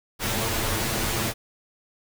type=noise with comb filter; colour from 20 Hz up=pink; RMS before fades=-26 dBFS; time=0.19-1.34 s; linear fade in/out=50 ms; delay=8.9 ms; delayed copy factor=+0.95; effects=none

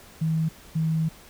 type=tone pair in turn; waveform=sine; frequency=160 / 160 Hz; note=D#3 / D#3; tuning=+49 / +49 cents; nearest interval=unison; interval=0 cents; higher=neither; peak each=-21 dBFS; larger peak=neither; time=0.21-0.49 / 0.75-1.09 s; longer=second; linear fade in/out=10 ms; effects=pink hiss -49 dBFS RMS until 1.29 s

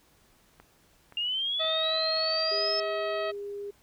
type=click train; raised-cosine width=0.5 ms; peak=-34 dBFS; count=4; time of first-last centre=0.6-2.171 s; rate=1.91 Hz
type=linear sweep; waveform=sine; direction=up; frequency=2794 to 5274 Hz; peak=-27 dBFS; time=1.17-2.8 s; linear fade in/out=2 ms
type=harmonic tone; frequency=639 Hz; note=D#5; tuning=46 cents sharp; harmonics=1 / 2 / 3 / 4 / 5 / 6 / 7; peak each=-30 / -36 / -40 / -42 / -44 / -46 / -47 dBFS; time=1.59-3.32 s; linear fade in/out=20 ms
type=tone; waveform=sine; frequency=405.2 Hz; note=G#4; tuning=43 cents flat; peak=-34 dBFS; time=2.51-3.71 s; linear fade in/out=10 ms
effects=pink hiss -63 dBFS RMS until 3.82 s

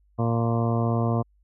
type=harmonic tone with a mistuned harmonic; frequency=116.1 Hz; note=A#2; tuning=7 cents flat; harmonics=1 / 2 / 3 / 4 / 5 / 6 / 7 / 8 / 9 / 10; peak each=-23 / -27 / -33 / -32 / -34 / -32 / -44 / -40 / -35 / -41 dBFS; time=0.18-1.23 s; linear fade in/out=20 ms; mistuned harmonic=7; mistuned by=+74 cents; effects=added 50 Hz sine -59 dBFS peak until 1.43 s

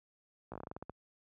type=slowing click train; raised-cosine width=1 ms; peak=-29 dBFS; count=11; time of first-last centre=0.52-0.896 s; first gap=16 ms; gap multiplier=1.18; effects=high-pass 60 Hz 12 dB/octave

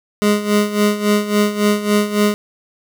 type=tone with tremolo; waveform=25% pulse; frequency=207.7 Hz; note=G#3; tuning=in tune; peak=-7 dBFS; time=0.22-2.34 s; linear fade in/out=0 ms; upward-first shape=sine; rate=3.6 Hz; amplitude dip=75%; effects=none

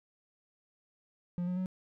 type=tone with pitch steps; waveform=triangle; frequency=176.2 / 180.5 / 185.5 Hz; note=F3 / F#3 / F#3; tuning=+16 / -43 / +5 cents; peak=-29 dBFS; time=1.38-1.659 s; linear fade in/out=0 ms; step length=93 ms; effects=none

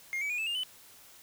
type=tone with pitch steps; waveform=triangle; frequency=2130 / 2283 / 2447 / 2622 / 2811 / 3012 Hz; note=C7 / D7 / D#7 / E7 / F7 / F#7; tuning=+30 / -50 / -29 / -10 / +11 / +30 cents; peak=-29 dBFS; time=0.13-0.634 s; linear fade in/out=0 ms; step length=84 ms; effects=white hiss -55 dBFS RMS until 1.22 s

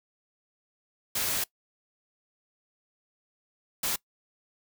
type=noise bursts at uneven times; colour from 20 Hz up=white; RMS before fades=-29 dBFS; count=2; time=1.15-1.44 / 3.83-3.96 s; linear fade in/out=5 ms; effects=noise-tail reverb RT60 0.1 s tail -22 dB re dry

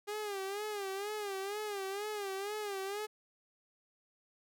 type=tone with vibrato; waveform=sawtooth; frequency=404.8 Hz; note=G#4; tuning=44 cents flat; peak=-33 dBFS; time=0.07-3.07 s; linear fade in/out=20 ms; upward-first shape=sine; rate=2.1 Hz; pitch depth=94 cents each way; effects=none

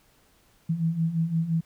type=beating tone pair; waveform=sine; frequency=160.3 / 166.1 Hz; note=E3 / E3; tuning=-48 / +13 cents; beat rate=5.8 Hz; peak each=-29 / -24 dBFS; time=0.69-1.61 s; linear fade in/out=10 ms; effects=pink hiss -62 dBFS RMS until 1.65 s

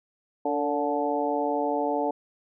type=harmonic tone with a mistuned harmonic; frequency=144.9 Hz; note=D3; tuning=23 cents flat; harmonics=2 / 3 / 4 / 5 / 6; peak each=-30 / -30 / -30 / -30 / -30 dBFS; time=0.45-2.11 s; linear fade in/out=5 ms; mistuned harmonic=3; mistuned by=+47 cents; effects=none

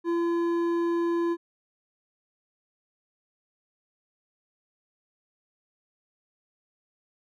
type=tone with hard clipping; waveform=sine; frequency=340 Hz; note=F4; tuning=46 cents flat; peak=-25 dBFS; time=0.04-1.37 s; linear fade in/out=50 ms; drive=8 dB; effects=none

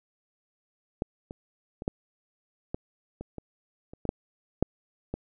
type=clicks; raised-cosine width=2 ms; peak=-14 / -25 / -24 / -13 / -17 / -24 / -24 / -30 / -19 / -11 / -8 / -18 dBFS; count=12; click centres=1.021 / 1.309 / 1.821 / 1.879 / 2.745 / 3.21 / 3.383 / 3.935 / 4.053 / 4.091 / 4.626 / 5.14 s; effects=none

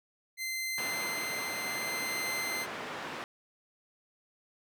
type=tone with tremolo; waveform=sawtooth; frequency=2073 Hz; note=C7; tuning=17 cents flat; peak=-29 dBFS; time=0.37-2.67 s; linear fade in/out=50 ms; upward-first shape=triangle; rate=0.65 Hz; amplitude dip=30%
type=band-pass noise; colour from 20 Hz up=white; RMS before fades=-40 dBFS; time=0.78-3.24 s; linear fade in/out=0 ms; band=160 to 1800 Hz; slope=12 dB/octave
effects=none

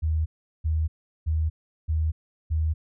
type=tone bursts; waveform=sine; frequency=78.9 Hz; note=D#2; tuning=25 cents sharp; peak=-21 dBFS; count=5; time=0.02-2.74 s; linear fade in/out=20 ms; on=240 ms; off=380 ms; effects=none

